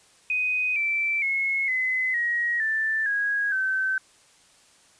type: tone with pitch steps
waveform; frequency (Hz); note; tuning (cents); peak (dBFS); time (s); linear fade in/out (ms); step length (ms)
sine; 2500 / 2333 / 2176 / 2031 / 1894.6 / 1767.8 / 1649.4 / 1538.9; D#7 / D7 / C#7 / B6 / A#6 / A6 / G#6 / G6; +8 / -12 / -33 / +48 / +28 / +8 / -12 / -32; -22; 0.3-3.98; 2; 460
effects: white hiss -57 dBFS RMS until 4.99 s + resampled to 22050 Hz